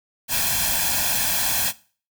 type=noise with comb filter; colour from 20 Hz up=white; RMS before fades=-22 dBFS; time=0.28-1.73 s; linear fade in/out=50 ms; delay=1.2 ms; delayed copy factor=+0.75; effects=noise-tail reverb RT60 0.4 s tail -19 dB re dry